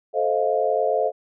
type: chord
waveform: sine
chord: F dominant seventh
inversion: first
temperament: just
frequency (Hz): 436.5 / 523.8 / 628.6 / 698.5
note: A4 / C5 / Eb5 / F5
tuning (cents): -14 / +2 / +18 / 0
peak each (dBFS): -24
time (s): 0.13-1.12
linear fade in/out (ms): 50
effects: none